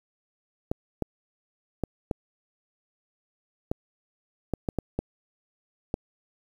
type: clicks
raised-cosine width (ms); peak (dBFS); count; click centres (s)
2; -13; 10; 0.715 / 1.023 / 1.837 / 2.112 / 3.715 / 4.537 / 4.688 / 4.787 / 4.99 / 5.941
effects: 8-bit